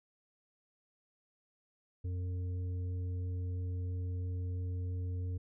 harmonic tone, 90.3 Hz, F#2, 42 cents flat, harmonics 1 / 3 / 5, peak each -34 / -51 / -53 dBFS, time 2.04-5.38 s, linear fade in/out 10 ms, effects none

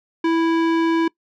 square tone with low-pass filter, 329.5 Hz, E4, 1 cent flat, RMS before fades -18 dBFS, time 0.24-1.08 s, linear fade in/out 5 ms, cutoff 2700 Hz, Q 0.72, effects noise-tail reverb RT60 0.1 s tail -23 dB re dry

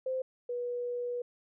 sine tone pair in turn, 519 / 486.5 Hz, C5 / B4, -14 / -26 cents, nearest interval minor second, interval 112 cents, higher first, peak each -30 / -32 dBFS, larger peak first, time 0.06-0.22 / 0.49-1.22 s, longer second, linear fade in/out 5 ms, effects none

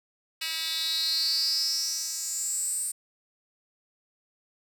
10% pulse tone with high-pass filter sweep, 322.5 Hz, E4, 38 cents flat, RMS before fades -29 dBFS, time 0.41-2.92 s, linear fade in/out 10 ms, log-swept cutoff 3100 to 8900 Hz, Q 8.6, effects none

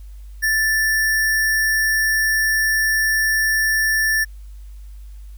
sine tone with sample-and-hold, 1760 Hz, A6, in tune, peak -15 dBFS, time 0.42-4.25 s, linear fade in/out 20 ms, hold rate 7350 Hz, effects added 50 Hz sine -34 dBFS peak until 5.37 s + white hiss -58 dBFS RMS until 5.37 s

